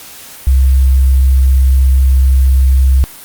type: tone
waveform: sine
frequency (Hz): 66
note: C2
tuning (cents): +16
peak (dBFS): -5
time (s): 0.47-3.04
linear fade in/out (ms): 0
effects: white hiss -33 dBFS RMS until 3.24 s + Opus 48 kbps